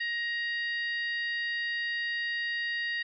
harmonic tone, 940 Hz, A#5, 14 cents sharp, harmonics 2 / 3 / 4 / 5, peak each -30 / -41 / -42 / -44 dBFS, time 0-3.03 s, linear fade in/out 10 ms, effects none

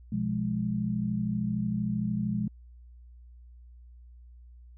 sine chord, F diminished, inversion second, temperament equal, 123.47 / 174.61 / 207.7 Hz, Cb3 / F3 / Ab3, 0 / 0 / 0 cents, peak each -33 / -33 / -29 dBFS, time 0.12-2.48 s, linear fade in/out 5 ms, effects added 60 Hz sine -48 dBFS peak until 4.77 s

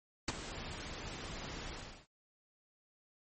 pink noise with ADSR envelope, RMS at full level -30 dBFS, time 0.28-2.07 s, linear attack 4 ms, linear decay 23 ms, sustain -14 dB, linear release 360 ms, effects MP3 32 kbps

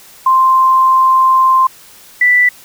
sine tone pair in turn, 1046.5 / 1975.5 Hz, C6 / B6, 0 / 0 cents, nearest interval major seventh, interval 1100 cents, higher second, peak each -6 dBFS, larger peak neither, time 0.26-1.67 / 2.21-2.49 s, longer first, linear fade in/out 5 ms, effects white hiss -40 dBFS RMS until 2.64 s

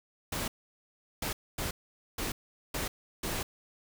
pink noise bursts at uneven times, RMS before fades -34 dBFS, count 6, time 0.32-0.48 / 1.22-1.33 / 1.58-1.71 / 2.18-2.32 / 2.74-2.88 / 3.23-3.43 s, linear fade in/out 5 ms, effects none

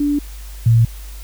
sine tone pair in turn, 290 / 115.09 Hz, D4 / A#2, -22 / -22 cents, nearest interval octave + major third, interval 1600 cents, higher first, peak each -14 / -8 dBFS, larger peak second, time 0-0.19 / 0.66-0.85 s, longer neither, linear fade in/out 5 ms, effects added 50 Hz sine -30 dBFS peak until 1.23 s + white hiss -42 dBFS RMS until 1.23 s

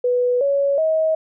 sine tone with pitch steps, 493 / 559.8 / 635.7 Hz, B4 / C#5 / D#5, -3 / +17 / +37 cents, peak -15 dBFS, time 0.04-1.15 s, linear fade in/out 5 ms, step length 370 ms, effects none

